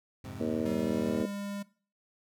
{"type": "chord", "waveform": "25% pulse", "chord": "F minor", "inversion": "none", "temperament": "equal", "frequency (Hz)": [87.31, 103.83, 130.81], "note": ["F2", "Ab2", "C3"], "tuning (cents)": [0, 0, 0], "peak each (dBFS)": [-42, -40, -41], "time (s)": [0.24, 1.23], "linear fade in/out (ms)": 5}
{"type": "harmonic tone", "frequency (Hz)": 78.7, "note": "D#2", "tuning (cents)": 20, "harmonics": [3, 4, 5, 6, 7, 8], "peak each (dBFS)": [-32, -35, -38, -36, -39, -42], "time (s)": [0.4, 1.26], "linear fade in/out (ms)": 5}
{"type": "tone with pitch glide", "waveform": "square", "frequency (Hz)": [191.9, 201.4], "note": ["G3", "G3"], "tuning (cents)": [-37, 47], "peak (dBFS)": -36, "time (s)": [0.65, 1.63], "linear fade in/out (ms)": 10, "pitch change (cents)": 84, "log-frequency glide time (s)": [0.78, 1.23]}
{"effects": ["noise-tail reverb RT60 0.4 s tail -19 dB re dry"]}